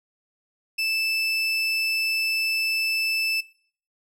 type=tone; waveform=30% pulse; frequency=2637 Hz; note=E7; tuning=in tune; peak=-20 dBFS; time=0.78-3.41 s; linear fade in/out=10 ms; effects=noise-tail reverb RT60 0.5 s tail -19 dB re dry + low-pass 12000 Hz 12 dB/octave